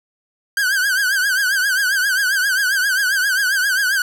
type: tone with vibrato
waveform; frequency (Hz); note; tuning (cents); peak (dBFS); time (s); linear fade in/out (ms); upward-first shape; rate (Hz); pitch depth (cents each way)
45% pulse; 1558; G6; -11; -15; 0.57-4.02; 2; triangle; 7.5; 130
effects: none